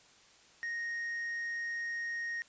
triangle tone, 1864.7 Hz, A#6, in tune, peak -33 dBFS, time 0.63-2.42 s, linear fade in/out 0 ms, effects white hiss -61 dBFS RMS until 2.48 s + resampled to 16000 Hz

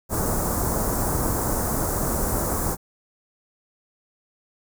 pink band-stop noise, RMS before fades -24 dBFS, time 0.09-2.77 s, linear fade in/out 50 ms, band 1300 to 6900 Hz, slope 24 dB/octave, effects none

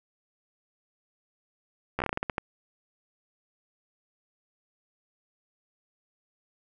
slowing click train, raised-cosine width 0.5 ms, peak -13 dBFS, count 11, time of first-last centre 1.99-2.381 s, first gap 13 ms, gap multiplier 1.23, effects none

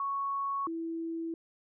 sine tone pair in turn, 1108.7 / 329.6 Hz, C#6 / E4, 0 / 0 cents, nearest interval octave + major sixth, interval 2100 cents, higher first, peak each -30 / -33 dBFS, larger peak first, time 0-0.67 / 0.67-1.34 s, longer neither, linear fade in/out 2 ms, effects none

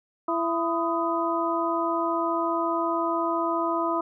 harmonic tone with a mistuned harmonic, 334.4 Hz, E4, 25 cents sharp, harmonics 1 / 2 / 3 / 4, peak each -28 / -29 / -28 / -29 dBFS, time 0.28-4.01 s, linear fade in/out 5 ms, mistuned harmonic 4, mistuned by -120 cents, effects none

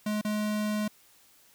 square tone with dropouts, 211.3 Hz, G#3, 30 cents sharp, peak -28 dBFS, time 0.06-0.88 s, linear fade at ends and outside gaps 5 ms, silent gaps 0.213-0.248 s, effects white hiss -60 dBFS RMS until 1.54 s

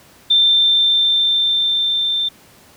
sine tone with level ramp, 3573 Hz, A7, 26 cents sharp, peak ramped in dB -9 to -16 dBFS, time 0.3-2.29 s, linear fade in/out 10 ms, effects pink hiss -47 dBFS RMS until 2.76 s + high-pass 80 Hz 12 dB/octave

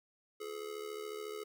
square tone with amplitude modulation, 424 Hz, G#4, 36 cents sharp, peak -38 dBFS, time 0.4-1.44 s, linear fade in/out 10 ms, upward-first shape sine, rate 74 Hz, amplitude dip 75%, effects none

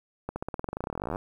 accelerating click train, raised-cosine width 1 ms, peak -18 dBFS, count 29, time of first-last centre 0.29-1.159 s, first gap 70 ms, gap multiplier 0.93, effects 9-bit

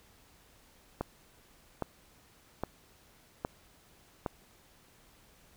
click train, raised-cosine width 1 ms, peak -18 dBFS, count 5, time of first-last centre 1.01-4.262 s, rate 1.23 Hz, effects pink hiss -62 dBFS RMS until 5.56 s

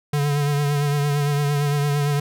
square tone with vibrato, 144.7 Hz, D3, 25 cents flat, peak -19 dBFS, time 0.13-2.2 s, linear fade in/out 5 ms, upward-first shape triangle, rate 8.8 Hz, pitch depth 40 cents each way, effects none

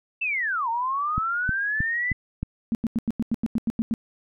sine linear two-way sweep, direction down then up, 2702 to 895 to 2022 Hz, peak -23 dBFS, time 0.21-2.13 s, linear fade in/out 10 ms, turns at 0.69 s
click train, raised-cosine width 5 ms, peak -14 dBFS, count 5, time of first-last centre 1.18-2.43 s, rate 3.2 Hz
sine tone bursts, 227.4 Hz, A#3, 43 cents flat, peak -20 dBFS, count 11, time 2.72-3.939 s, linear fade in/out 0 ms, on 29 ms, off 90 ms
effects none

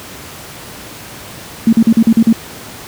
sine tone bursts, 226.4 Hz, A3, 50 cents sharp, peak -4 dBFS, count 7, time 1.67-2.327 s, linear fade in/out 2 ms, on 57 ms, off 43 ms, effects pink hiss -31 dBFS RMS until 2.87 s + high-pass 80 Hz 12 dB/octave

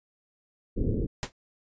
pink low-pass noise, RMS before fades -27 dBFS, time 0.76-1.07 s, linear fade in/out 20 ms, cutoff 460 Hz, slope 48 dB/octave
pink noise with exponential decay, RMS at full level -27 dBFS, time 1.23-1.32 s, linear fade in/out 0 ms, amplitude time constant 18 ms
effects resampled to 16000 Hz

